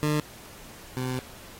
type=tone pair in turn; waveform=20% pulse; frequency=150.5 / 127.88 Hz; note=D3 / C3; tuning=+43 / -39 cents; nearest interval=minor third; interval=282 cents; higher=first; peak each=-18 / -23 dBFS; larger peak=first; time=0.03-0.2 / 0.97-1.19 s; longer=second; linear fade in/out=0 ms; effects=pink hiss -47 dBFS RMS until 1.59 s + AAC 48 kbps